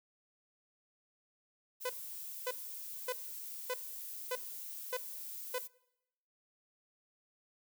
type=noise; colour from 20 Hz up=violet; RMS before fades=-45 dBFS; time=1.8-5.68 s; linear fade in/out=20 ms
type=tone bursts; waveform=sawtooth; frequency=502 Hz; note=B4; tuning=28 cents sharp; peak=-30 dBFS; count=7; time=1.85-5.585 s; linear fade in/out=5 ms; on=45 ms; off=570 ms
effects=noise-tail reverb RT60 0.9 s tail -24 dB re dry